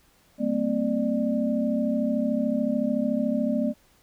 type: tone cluster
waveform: sine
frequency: 192.7 / 226.7 / 260.3 / 595 Hz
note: G3 / A#3 / C4 / D5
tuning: -29 / -48 / -9 / +22 cents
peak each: -33 / -25 / -27 / -29 dBFS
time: 0.38-3.74 s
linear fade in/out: 50 ms
effects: pink hiss -61 dBFS RMS until 4.02 s